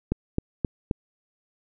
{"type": "click train", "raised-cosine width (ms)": 3, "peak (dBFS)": -10, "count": 4, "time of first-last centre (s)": [0.12, 0.912], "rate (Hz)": 3.79, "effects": []}